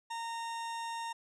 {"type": "tone", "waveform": "40% pulse", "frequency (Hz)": 922, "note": "A#5", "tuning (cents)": -19, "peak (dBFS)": -36, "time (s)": [0.1, 1.13], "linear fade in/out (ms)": 10, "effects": ["resampled to 22050 Hz"]}